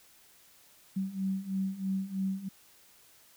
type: beating tone pair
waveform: sine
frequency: 190 / 193.1 Hz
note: F#3 / G3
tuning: +46 / -26 cents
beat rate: 3.1 Hz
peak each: -35 / -32 dBFS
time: 0.96-2.49 s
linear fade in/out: 10 ms
effects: white hiss -60 dBFS RMS until 3.36 s